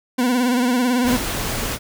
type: tone with vibrato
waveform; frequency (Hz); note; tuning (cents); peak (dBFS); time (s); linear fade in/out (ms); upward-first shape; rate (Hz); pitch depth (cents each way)
40% pulse; 247.9; B3; +7; -15; 0.18-1.17; 10; sine; 18; 67
type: noise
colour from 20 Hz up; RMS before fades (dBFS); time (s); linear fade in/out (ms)
pink; -24; 1.04-1.79; 50
effects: none